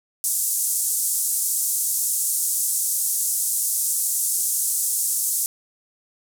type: band-pass noise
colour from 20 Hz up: white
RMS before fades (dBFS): -23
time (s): 0.24-5.46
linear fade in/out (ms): 0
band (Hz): 7100 to 12000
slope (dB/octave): 24
effects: none